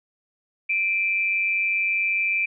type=tone pair together; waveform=sine; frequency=2359 / 2552 Hz; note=D7 / D#7; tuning=+7 / +43 cents; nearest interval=minor second; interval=136 cents; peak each=-21 / -27 dBFS; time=0.69-2.46 s; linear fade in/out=10 ms; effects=none